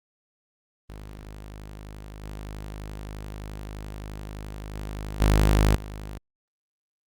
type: tone with level steps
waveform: sawtooth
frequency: 51.6 Hz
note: G#1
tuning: 10 cents flat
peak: -35 / -31 / -28 / -13 / -31 dBFS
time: 0.89-6.18 s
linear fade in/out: 5 ms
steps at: 2.23 / 4.74 / 5.2 / 5.75 s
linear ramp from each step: 10 ms
effects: Opus 32 kbps